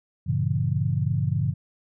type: chord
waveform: sine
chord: G diminished seventh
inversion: none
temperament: just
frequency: 98 / 117.6 / 141.12 / 169.34 Hz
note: G2 / Bb2 / Db3 / Fb3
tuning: 0 / +16 / +31 / +47 cents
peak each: -27 / -27 / -25 / -30 dBFS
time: 0.26-1.54 s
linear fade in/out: 20 ms
effects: none